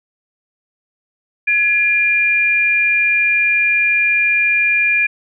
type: tone pair together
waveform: sine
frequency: 1685.6 / 2400 Hz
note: G#6 / D7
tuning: +25 / +37 cents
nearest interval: tritone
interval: 612 cents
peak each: -20 / -12 dBFS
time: 1.47-5.07 s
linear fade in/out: 10 ms
effects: none